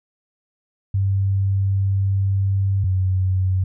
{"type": "tone pair in turn", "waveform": "sine", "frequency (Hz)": [97.6, 93.58], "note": ["G2", "F#2"], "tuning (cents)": [-7, 20], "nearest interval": "minor second", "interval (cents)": 73, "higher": "first", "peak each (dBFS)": -16, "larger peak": "neither", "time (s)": [[0.94, 2.84], [2.84, 3.64]], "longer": "first", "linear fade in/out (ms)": 5, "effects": []}